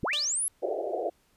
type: linear sweep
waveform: sine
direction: up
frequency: 65.8 to 11290 Hz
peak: -26 dBFS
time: 0.03-0.48 s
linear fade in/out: 0 ms
type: tone with exponential decay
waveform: 5% pulse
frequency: 591 Hz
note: D5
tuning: 11 cents sharp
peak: -22 dBFS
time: 0.13-0.46 s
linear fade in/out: 1 ms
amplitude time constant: 71 ms
type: band-pass noise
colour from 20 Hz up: white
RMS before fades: -31 dBFS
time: 0.62-1.1 s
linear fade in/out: 10 ms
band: 340 to 730 Hz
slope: 96 dB/octave
effects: pink hiss -67 dBFS RMS until 1.36 s + resampled to 32000 Hz